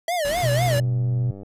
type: tone with vibrato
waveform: square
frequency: 640 Hz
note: D#5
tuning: 49 cents sharp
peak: -22 dBFS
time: 0.08-0.8 s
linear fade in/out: 2 ms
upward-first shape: sine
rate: 4 Hz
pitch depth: 210 cents each way
type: noise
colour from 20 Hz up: pink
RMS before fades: -33 dBFS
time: 0.25-0.79 s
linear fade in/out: 0 ms
type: tone with pitch glide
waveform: sine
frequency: 124.1 to 122.67 Hz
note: B2 to B2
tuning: +9 to -11 cents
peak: -19 dBFS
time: 0.43-1.31 s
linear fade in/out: 5 ms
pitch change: -20 cents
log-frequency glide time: 0.79-0.92 s
type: click train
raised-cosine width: 2 ms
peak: -26 dBFS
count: 72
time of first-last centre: 0.71-1.432 s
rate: 98.3 Hz
effects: resampled to 32000 Hz